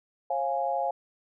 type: chord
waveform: sine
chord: Db major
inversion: none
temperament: equal with one note detuned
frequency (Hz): 540.5 / 698.5 / 830.6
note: Db5 / F5 / Ab5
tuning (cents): -44 / 0 / 0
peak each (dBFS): -31 / -29 / -30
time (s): 0.3-0.91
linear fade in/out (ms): 5
effects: none